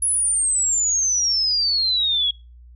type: exponential sweep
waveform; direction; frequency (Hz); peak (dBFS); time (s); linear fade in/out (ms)
sine; down; 10548 to 3300; -17; 0.02-2.31; 5
effects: noise-tail reverb RT60 0.3 s tail -24 dB re dry + added 60 Hz sine -42 dBFS peak until 2.75 s